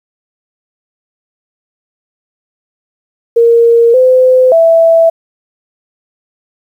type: tone with pitch steps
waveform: sine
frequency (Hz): 465.9 / 512 / 660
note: A#4 / C5 / E5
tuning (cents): -1 / -38 / +2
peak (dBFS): -3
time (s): 3.36-5.1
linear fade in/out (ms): 10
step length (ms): 580
effects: 7-bit